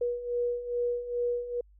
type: beating tone pair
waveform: sine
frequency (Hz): 481.3 / 483.7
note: B4 / B4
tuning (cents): -45 / -36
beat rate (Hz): 2.4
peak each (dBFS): -34 / -29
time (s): 0.01-1.61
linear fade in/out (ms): 5
effects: added 50 Hz sine -55 dBFS peak until 1.79 s